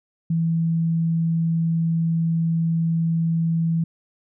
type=tone; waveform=sine; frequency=164.81 Hz; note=E3; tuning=in tune; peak=-18 dBFS; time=0.3-3.84 s; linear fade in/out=5 ms; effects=none